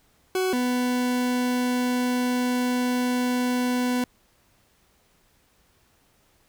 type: tone pair in turn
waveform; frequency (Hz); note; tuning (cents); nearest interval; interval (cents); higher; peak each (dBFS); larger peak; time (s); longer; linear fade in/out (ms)
40% pulse; 373 / 248.3; F#4 / B3; +14 / +9; perfect fifth; 705; first; -21; neither; 0.35-0.53 / 0.53-4.04; second; 2
effects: pink hiss -63 dBFS RMS until 6.48 s